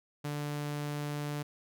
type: tone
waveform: sawtooth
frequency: 146.83 Hz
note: D3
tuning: in tune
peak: -30 dBFS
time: 0.24-1.43 s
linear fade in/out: 10 ms
effects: none